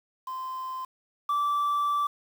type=tone pair in turn; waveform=sine; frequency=1036 / 1163.3 Hz; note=C6 / D6; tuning=-17 / -17 cents; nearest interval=major second; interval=200 cents; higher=second; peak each=-31 / -21 dBFS; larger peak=second; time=0.27-0.85 / 1.29-2.07 s; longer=second; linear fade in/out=5 ms; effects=tanh soft clip ceiling -22 dBFS + 8-bit